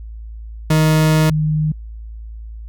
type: tone pair in turn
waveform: 40% pulse / sine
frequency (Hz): 156.3 / 153.97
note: D#3 / D#3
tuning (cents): +8 / -18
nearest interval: unison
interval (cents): 26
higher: first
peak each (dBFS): -10 / -14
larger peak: first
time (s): 0.7-1.3 / 1.3-1.72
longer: first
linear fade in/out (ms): 5
effects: added 55 Hz sine -29 dBFS peak until 2.68 s